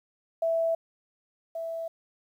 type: tone pair in turn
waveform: sine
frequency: 659.3 / 659.3 Hz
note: E5 / E5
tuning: 0 / 0 cents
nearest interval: unison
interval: 0 cents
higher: neither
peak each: -23 / -31 dBFS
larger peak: first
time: 0.42-0.75 / 1.55-1.88 s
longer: neither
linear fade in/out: 5 ms
effects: 10-bit